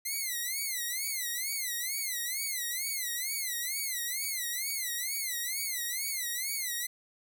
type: tone with vibrato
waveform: 5% pulse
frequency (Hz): 2055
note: C7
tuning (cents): -32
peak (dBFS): -22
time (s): 0.05-6.87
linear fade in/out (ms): 10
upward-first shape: sine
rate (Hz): 2.2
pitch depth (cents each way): 160
effects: none